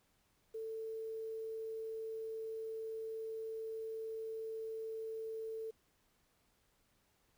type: tone with quantisation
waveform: sine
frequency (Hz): 444.4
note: A4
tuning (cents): +17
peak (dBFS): -40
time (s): 0.54-5.71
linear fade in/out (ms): 10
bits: 11
effects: pink hiss -75 dBFS RMS until 7.37 s